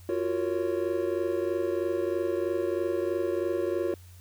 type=chord; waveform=triangle; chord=Gb major seventh; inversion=third; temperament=just; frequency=346.9 / 370 / 462.5 / 555 Hz; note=F4 / Gb4 / Bb4 / Db5; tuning=-12 / 0 / -14 / +2 cents; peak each=-28 / -29 / -32 / -31 dBFS; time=0.09-3.94 s; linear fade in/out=2 ms; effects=added 89 Hz sine -47 dBFS peak until 4.2 s + white hiss -58 dBFS RMS until 4.2 s